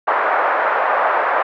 pink band-pass noise, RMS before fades -17 dBFS, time 0.07-1.43 s, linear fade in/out 10 ms, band 590 to 1600 Hz, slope 24 dB/octave, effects none

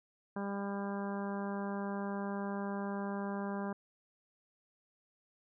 harmonic tone, 199.6 Hz, G3, 32 cents sharp, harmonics 1 / 2 / 3 / 4 / 5 / 6 / 7 / 8, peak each -37 / -43 / -45 / -46 / -46 / -51 / -53 / -50 dBFS, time 0.36-3.73 s, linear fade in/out 5 ms, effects none

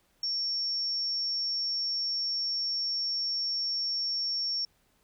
sine tone, 5480 Hz, F8, 34 cents flat, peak -28 dBFS, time 0.23-4.65 s, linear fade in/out 2 ms, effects pink hiss -69 dBFS RMS until 5.03 s

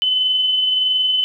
sine tone with amplitude modulation, 3028 Hz, F#7, 39 cents sharp, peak -13 dBFS, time 0.02-1.24 s, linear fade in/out 0 ms, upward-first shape sine, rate 21.5 Hz, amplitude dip 30%, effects 9-bit

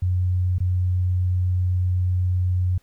sine tone with dropouts, 90.8 Hz, F#2, 32 cents flat, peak -18 dBFS, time 0.02-2.78 s, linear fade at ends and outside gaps 5 ms, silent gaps 0.584-0.603 s, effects pink hiss -62 dBFS RMS until 2.82 s

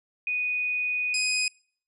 sine / 20% pulse tone pair in turn, 2480 / 2502 Hz, D#7 / D#7, -6 / +9 cents, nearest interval unison, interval 15 cents, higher second, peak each -25 / -19 dBFS, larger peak second, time 0.27-1.14 / 1.14-1.48 s, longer first, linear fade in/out 2 ms, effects noise-tail reverb RT60 0.5 s tail -25 dB re dry + resampled to 24000 Hz

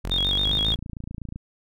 sawtooth linear sweep, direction up, 43.87 to 55 Hz, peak -23 dBFS, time 0.04-0.76 s, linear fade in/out 10 ms
sine tone with vibrato, 3479 Hz, A7, 20 cents flat, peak -21 dBFS, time 0.11-0.75 s, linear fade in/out 5 ms, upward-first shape square, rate 7.4 Hz, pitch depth 81 cents each way
click train, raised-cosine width 5 ms, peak -22 dBFS, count 26, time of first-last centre 0.47-1.36 s, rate 28.1 Hz
effects none

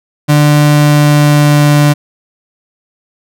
35% pulse tone with pitch glide, 148 to 146.89 Hz, D3 to D3, +14 to +1 cents, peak -3 dBFS, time 0.28-1.94 s, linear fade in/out 20 ms, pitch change -13 cents, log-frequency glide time 0.68-1.76 s, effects none

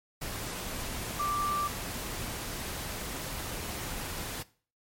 sine tone in noise, 1174.7 Hz, D6, in tune, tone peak -28 dBFS, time 1.19-1.68 s, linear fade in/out 10 ms, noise pink, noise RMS -37 dBFS, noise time 0.21-4.43 s, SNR +6 dB, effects noise-tail reverb RT60 0.4 s tail -18 dB re dry + MP3 64 kbps

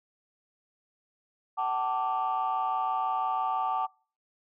sine tone cluster, 758 / 884 / 1170 Hz, F#5 / A5 / D6, +42 / +8 / -7 cents, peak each -30 dBFS, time 1.57-3.87 s, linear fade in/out 20 ms, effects noise-tail reverb RT60 0.4 s tail -25 dB re dry + tanh soft clip ceiling -20 dBFS

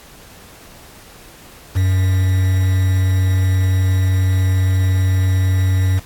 triangle tone with quantisation, 93.5 Hz, F#2, 19 cents sharp, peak -10 dBFS, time 1.75-6 s, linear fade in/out 20 ms, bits 5, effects pink hiss -42 dBFS RMS until 6.05 s + AAC 64 kbps

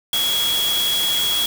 sine tone in noise, 3336 Hz, G#7, 7 cents sharp, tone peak -18 dBFS, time 0.13-1.46 s, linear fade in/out 2 ms, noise white, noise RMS -25 dBFS, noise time 0.13-1.46 s, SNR +4 dB, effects none

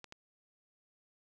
clicks, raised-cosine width 0.2 ms, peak -30 dBFS, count 2, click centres 0.043 / 0.124 s, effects none

